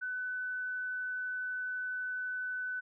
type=tone; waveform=sine; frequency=1502 Hz; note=F#6; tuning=26 cents sharp; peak=-34 dBFS; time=0.01-2.81 s; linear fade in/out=20 ms; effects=none